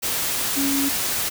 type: tone in noise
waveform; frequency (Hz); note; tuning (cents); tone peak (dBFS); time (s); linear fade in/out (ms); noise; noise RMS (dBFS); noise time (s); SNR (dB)
sine; 277.2; C#4; 0; -21; 0.56-0.9; 20; white; -24; 0.02-1.3; 0
effects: none